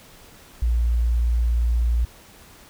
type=tone; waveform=sine; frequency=58.6 Hz; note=A#1; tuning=10 cents sharp; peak=-17 dBFS; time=0.62-2.05 s; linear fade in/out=5 ms; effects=pink hiss -48 dBFS RMS until 2.69 s